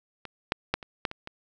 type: clicks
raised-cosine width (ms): 0.3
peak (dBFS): -22 / -8 / -8 / -25 / -10 / -21 / -22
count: 7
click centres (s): 0.253 / 0.521 / 0.74 / 0.828 / 1.052 / 1.114 / 1.274
effects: none